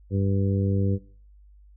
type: harmonic tone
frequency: 98 Hz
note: G2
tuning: in tune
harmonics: 1 / 2 / 3 / 4 / 5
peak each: -22 / -28 / -32 / -34 / -34 dBFS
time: 0.1-0.99 s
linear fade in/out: 50 ms
effects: noise-tail reverb RT60 0.4 s tail -17 dB re dry + added 50 Hz sine -49 dBFS peak until 1.76 s